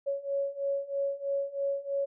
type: beating tone pair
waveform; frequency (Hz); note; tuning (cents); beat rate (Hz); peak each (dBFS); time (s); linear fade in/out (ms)
sine; 555 / 558.1; C#5 / C#5; +2 / +12; 3.1; -33 / -31; 0.06-2.06; 20
effects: none